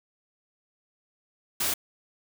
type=noise; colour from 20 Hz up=white; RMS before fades=-27 dBFS; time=1.6-1.74 s; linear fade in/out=5 ms; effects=none